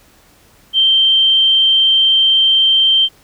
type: tone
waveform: sine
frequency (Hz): 3136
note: G7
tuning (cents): 0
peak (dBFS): -8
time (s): 0.73-3.09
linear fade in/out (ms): 50
effects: pink hiss -49 dBFS RMS until 3.23 s